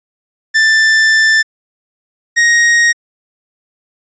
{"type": "tone pair in turn", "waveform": "45% pulse", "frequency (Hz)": [1770, 1875.2], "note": ["A6", "A#6"], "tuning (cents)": [10, 10], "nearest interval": "minor second", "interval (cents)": 100, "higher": "second", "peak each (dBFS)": -7, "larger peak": "neither", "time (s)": [[0.54, 1.43], [2.36, 2.93]], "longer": "first", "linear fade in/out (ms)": 20, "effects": ["resampled to 16000 Hz"]}